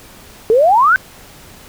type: exponential sweep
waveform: sine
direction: up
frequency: 423.4 to 1568 Hz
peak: -7 dBFS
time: 0.5-0.96 s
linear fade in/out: 0 ms
effects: pink hiss -40 dBFS RMS until 1.68 s